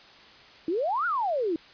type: exponential two-way sweep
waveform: sine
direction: up then down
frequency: 308.2 to 1480 to 308.2 Hz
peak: -24 dBFS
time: 0.68-1.56 s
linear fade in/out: 2 ms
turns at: 1.06 s
effects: white hiss -51 dBFS RMS until 1.73 s + resampled to 11025 Hz